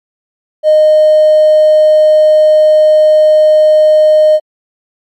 triangle tone with hard clipping, 616 Hz, D#5, 17 cents flat, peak -3 dBFS, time 0.63-4.4 s, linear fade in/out 50 ms, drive 3 dB, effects MP3 64 kbps

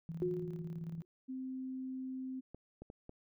sine tone with tremolo, 164.81 Hz, E3, in tune, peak -38 dBFS, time 0.09-1.02 s, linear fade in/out 0 ms, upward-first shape square, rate 18 Hz, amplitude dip 50%
sine tone with exponential decay, 360.9 Hz, F#4, 43 cents flat, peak -30 dBFS, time 0.22-1.05 s, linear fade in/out 0 ms, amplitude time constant 180 ms
sine tone, 260.2 Hz, C4, 9 cents flat, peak -39 dBFS, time 1.28-2.41 s, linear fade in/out 20 ms
clicks, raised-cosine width 2 ms, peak -35 dBFS, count 4, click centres 2.546 / 2.82 / 2.901 / 3.094 s
effects none

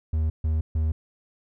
triangle tone bursts, 78.7 Hz, D#2, 20 cents sharp, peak -19 dBFS, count 3, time 0.13-0.92 s, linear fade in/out 5 ms, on 170 ms, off 140 ms, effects none

